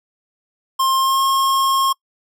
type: tone with pitch glide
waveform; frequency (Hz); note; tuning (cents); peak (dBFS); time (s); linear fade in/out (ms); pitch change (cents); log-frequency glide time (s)
square; 1061 to 1077.1; C6 to C6; +24 to +50; -15; 0.79-1.93; 10; +26; 0.97-1.22
effects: noise-tail reverb RT60 0.1 s tail -26 dB re dry